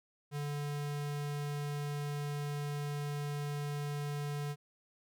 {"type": "tone", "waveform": "square", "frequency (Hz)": 145.5, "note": "D3", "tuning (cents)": -16, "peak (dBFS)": -36, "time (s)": [0.31, 4.56], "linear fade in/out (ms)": 50, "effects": []}